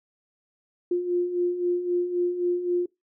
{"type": "beating tone pair", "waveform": "sine", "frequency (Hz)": [350.6, 354.4], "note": ["F4", "F4"], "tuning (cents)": [7, 25], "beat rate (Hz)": 3.8, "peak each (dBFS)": [-30, -23], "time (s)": [0.91, 2.86], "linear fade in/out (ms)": 5, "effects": ["noise-tail reverb RT60 0.2 s tail -23 dB re dry"]}